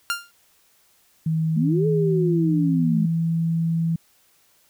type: tone with exponential decay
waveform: sawtooth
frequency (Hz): 1396.9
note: F6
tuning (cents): 0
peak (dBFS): -15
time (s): 0.1-0.31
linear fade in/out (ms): 0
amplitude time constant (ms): 45
type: tone with pitch glide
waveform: sine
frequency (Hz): 160 to 164.97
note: D#3 to E3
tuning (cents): +49 to +2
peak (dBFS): -19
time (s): 1.26-3.96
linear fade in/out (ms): 5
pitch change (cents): +53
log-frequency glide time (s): 1.94-2.4
type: linear two-way sweep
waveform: sine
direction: up then down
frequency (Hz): 204.7 to 432.4 to 204.7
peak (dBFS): -20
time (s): 1.56-3.06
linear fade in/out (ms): 10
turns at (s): 1.87
effects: white hiss -60 dBFS RMS until 4.69 s